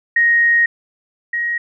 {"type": "tone pair in turn", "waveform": "sine", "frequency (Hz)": [1872, 1888.3], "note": ["A#6", "A#6"], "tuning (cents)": [7, 22], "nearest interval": "unison", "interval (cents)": 15, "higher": "second", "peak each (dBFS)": [-10, -17], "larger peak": "first", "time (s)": [[0.16, 0.66], [1.33, 1.58]], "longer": "first", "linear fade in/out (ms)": 5, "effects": []}